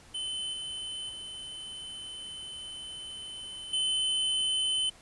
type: tone with level steps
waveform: square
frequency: 3047 Hz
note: G7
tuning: 50 cents flat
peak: -33 / -36 / -40 / -27 dBFS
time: 0.14-4.9 s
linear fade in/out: 10 ms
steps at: 0.53 / 1.09 / 3.73 s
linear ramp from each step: 5 ms
effects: pink hiss -55 dBFS RMS until 5.01 s + resampled to 24000 Hz